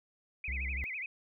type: tone with vibrato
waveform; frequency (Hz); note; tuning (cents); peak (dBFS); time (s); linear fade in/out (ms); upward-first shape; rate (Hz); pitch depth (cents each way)
sine; 2272; C#7; +42; -36; 0.44-1.06; 2; sine; 12; 220
type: tone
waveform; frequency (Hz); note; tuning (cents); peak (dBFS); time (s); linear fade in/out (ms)
triangle; 65.9; C2; +13; -33; 0.48-0.84; 0
effects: none